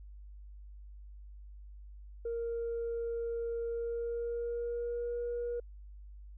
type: tone with pitch glide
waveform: sine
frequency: 465.5 to 478 Hz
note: A#4 to A#4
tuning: -2 to +43 cents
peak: -32 dBFS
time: 2.25-5.6 s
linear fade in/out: 5 ms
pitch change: +45 cents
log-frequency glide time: 3.68-5.19 s
effects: tanh soft clip ceiling -30 dBFS + added 50 Hz sine -47 dBFS peak until 6.37 s